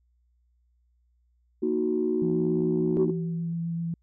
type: chord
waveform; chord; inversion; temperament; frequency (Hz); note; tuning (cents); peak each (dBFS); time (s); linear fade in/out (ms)
sine; D# minor; second; equal; 233.1 / 311.1 / 370; A#3 / D#4 / F#4; 0 / 0 / 0; -29 / -28 / -25; 1.62-3.11; 10
type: tone with vibrato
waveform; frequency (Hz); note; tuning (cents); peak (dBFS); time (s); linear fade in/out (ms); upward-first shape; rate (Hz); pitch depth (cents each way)
sine; 167.7; E3; +30; -27; 2.22-3.94; 2; sine; 7.7; 10
type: tone with exponential decay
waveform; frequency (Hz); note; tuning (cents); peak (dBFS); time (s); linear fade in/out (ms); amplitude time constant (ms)
sine; 380; F#4; +46; -19; 2.97-3.53; 0; 120
effects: tanh soft clip ceiling -14 dBFS + added 60 Hz sine -64 dBFS peak until 4.02 s